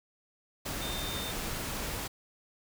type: tone in noise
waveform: sine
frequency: 3626 Hz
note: A#7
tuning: 49 cents flat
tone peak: -39 dBFS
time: 0.81-1.32 s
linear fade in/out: 10 ms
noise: pink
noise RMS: -36 dBFS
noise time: 0.65-2.08 s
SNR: -6 dB
effects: none